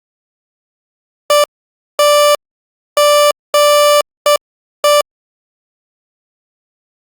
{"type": "tone bursts at uneven times", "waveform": "30% pulse", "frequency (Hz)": 587.3, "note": "D5", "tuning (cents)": 0, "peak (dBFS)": -4, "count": 6, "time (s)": [[1.3, 1.44], [1.99, 2.35], [2.97, 3.31], [3.54, 4.01], [4.26, 4.36], [4.84, 5.01]], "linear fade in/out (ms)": 2, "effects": ["Opus 48 kbps"]}